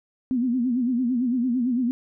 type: tone with vibrato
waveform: sine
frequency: 246.9 Hz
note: B3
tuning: in tune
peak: -20 dBFS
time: 0.31-1.91 s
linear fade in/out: 0 ms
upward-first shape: sine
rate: 8.9 Hz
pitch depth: 110 cents each way
effects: none